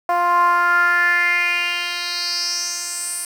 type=tone with band-pass filter sweep; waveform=10% pulse; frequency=349.6 Hz; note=F4; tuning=2 cents sharp; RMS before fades=-19 dBFS; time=0.09-3.25 s; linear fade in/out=2 ms; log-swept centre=810 to 9700 Hz; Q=4.7; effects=7-bit